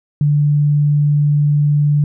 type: tone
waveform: sine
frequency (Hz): 146.8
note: D3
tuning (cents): 0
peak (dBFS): -10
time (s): 0.21-2.04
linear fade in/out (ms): 2
effects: none